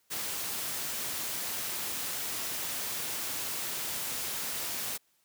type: noise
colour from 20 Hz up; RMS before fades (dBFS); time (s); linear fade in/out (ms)
white; -35; 0.1-4.98; 20
effects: white hiss -71 dBFS RMS until 5.24 s + high-pass 80 Hz 12 dB/octave